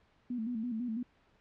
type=tone with vibrato; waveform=sine; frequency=233.1 Hz; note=A#3; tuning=in tune; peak=-33 dBFS; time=0.3-1.03 s; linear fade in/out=5 ms; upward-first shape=square; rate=6 Hz; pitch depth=92 cents each way; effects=pink hiss -68 dBFS RMS until 1.4 s + low-pass 3000 Hz 12 dB/octave